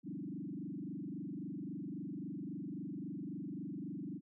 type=tone with frequency modulation; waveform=sine; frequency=235.9 Hz; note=A#3; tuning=21 cents sharp; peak=-40 dBFS; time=0.03-4.21 s; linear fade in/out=50 ms; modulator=23.7 Hz; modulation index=3.3; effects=none